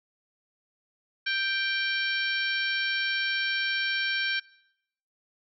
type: harmonic tone with a mistuned harmonic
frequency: 785 Hz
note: G5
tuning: 2 cents sharp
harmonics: 2 / 3 / 4 / 5 / 6 / 7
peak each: -28 / -32 / -34 / -36 / -38 / -39 dBFS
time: 1.26-4.4 s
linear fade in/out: 10 ms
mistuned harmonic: 6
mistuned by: -88 cents
effects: noise-tail reverb RT60 0.8 s tail -23 dB re dry